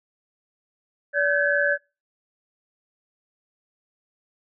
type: tone cluster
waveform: sine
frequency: 575 / 1534 / 1598 / 1701 Hz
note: D5 / G6 / G6 / G#6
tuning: -37 / -38 / +33 / +41 cents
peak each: -23 / -23 / -32 / -23 dBFS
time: 1.13-1.78 s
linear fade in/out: 50 ms
effects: noise-tail reverb RT60 0.3 s tail -26 dB re dry